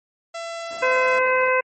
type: tone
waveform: sawtooth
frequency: 671 Hz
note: E5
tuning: 31 cents sharp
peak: -25 dBFS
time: 0.34-1.19 s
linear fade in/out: 10 ms
type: noise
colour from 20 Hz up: brown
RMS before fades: -35 dBFS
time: 0.7-1.49 s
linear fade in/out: 10 ms
type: harmonic tone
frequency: 513 Hz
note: C5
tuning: 34 cents flat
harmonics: 1 / 2 / 3 / 4 / 5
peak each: -19 / -22 / -24 / -25 / -26 dBFS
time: 0.82-1.61 s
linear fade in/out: 10 ms
effects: high-pass 300 Hz 12 dB/octave + MP3 32 kbps